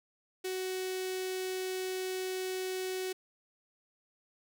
sawtooth tone with notch filter, 373.1 Hz, F#4, 14 cents sharp, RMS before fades -36 dBFS, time 0.44-3.13 s, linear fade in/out 10 ms, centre 990 Hz, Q 0.66, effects none

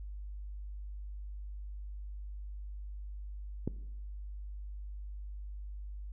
click, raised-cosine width 3 ms, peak -19 dBFS, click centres 3.676 s, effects noise-tail reverb RT60 0.9 s tail -19 dB re dry + added 50 Hz sine -40 dBFS peak until 6.12 s

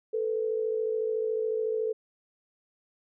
sine tone pair together, 440 / 493.9 Hz, A4 / B4, 0 / 0 cents, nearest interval major second, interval 200 cents, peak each -27 / -33 dBFS, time 0.13-1.93 s, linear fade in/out 10 ms, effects none

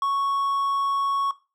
triangle tone, 1108.7 Hz, C#6, in tune, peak -19 dBFS, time 0.02-1.31 s, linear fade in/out 2 ms, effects noise-tail reverb RT60 0.3 s tail -18 dB re dry

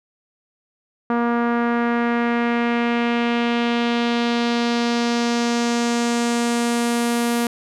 sawtooth tone with low-pass filter sweep, 236.6 Hz, A#3, 26 cents sharp, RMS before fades -20 dBFS, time 1.1-7.47 s, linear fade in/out 2 ms, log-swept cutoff 1300 to 12000 Hz, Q 1.7, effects none

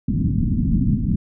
white low-pass noise, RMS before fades -19 dBFS, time 0.08-1.16 s, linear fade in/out 5 ms, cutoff 250 Hz, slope 48 dB/octave, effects none

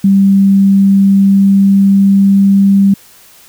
sine tone with pitch glide, 196 to 197.14 Hz, G3 to G3, 0 to +10 cents, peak -4 dBFS, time 0.04-2.94 s, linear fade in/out 5 ms, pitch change +10 cents, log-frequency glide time 0.43-2.74 s, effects white hiss -41 dBFS RMS until 3.48 s

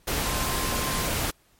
sine tone in noise, 1048 Hz, C6, 2 cents sharp, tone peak -34 dBFS, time 0.25-1.09 s, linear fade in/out 10 ms, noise pink, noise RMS -27 dBFS, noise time 0.07-1.31 s, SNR -10 dB, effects pink hiss -62 dBFS RMS until 1.59 s + MP3 64 kbps

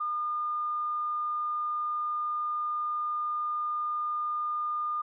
triangle tone with tanh clipping, 1213 Hz, D#6, 44 cents flat, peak -28 dBFS, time 0-5.02 s, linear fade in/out 10 ms, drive 3 dB, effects resampled to 11025 Hz

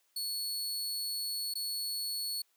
sawtooth tone with dropouts, 4400 Hz, C#8, 14 cents flat, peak -31 dBFS, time 0.16-2.42 s, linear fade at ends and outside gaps 5 ms, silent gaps 1.539-1.553 s, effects white hiss -73 dBFS RMS until 2.56 s + high-pass 400 Hz 12 dB/octave

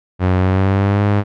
sawtooth tone with pitch glide, 92 to 102.08 Hz, F#2 to G#2, -9 to -29 cents, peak -8 dBFS, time 0.19-1.24 s, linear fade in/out 50 ms, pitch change +180 cents, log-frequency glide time 0.37-1.02 s, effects low-pass 2000 Hz 12 dB/octave

